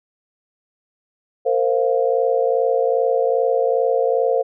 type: chord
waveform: sine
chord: Bb suspended second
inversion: none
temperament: equal with one note detuned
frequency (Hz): 460.8 / 523.3 / 698.5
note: Bb4 / C5 / F5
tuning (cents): -20 / 0 / 0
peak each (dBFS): -19 / -18 / -23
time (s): 1.45-4.43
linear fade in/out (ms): 20
effects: none